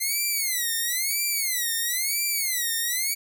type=tone with vibrato; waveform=5% pulse; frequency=2073 Hz; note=C7; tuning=17 cents flat; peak=-14 dBFS; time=0-3.15 s; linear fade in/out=20 ms; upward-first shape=sine; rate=1 Hz; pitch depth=220 cents each way; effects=none